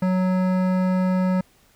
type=tone with hard clipping; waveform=sine; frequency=185 Hz; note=F#3; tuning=in tune; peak=-20 dBFS; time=0.02-1.41 s; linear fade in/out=5 ms; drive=15 dB; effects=pink hiss -58 dBFS RMS until 1.75 s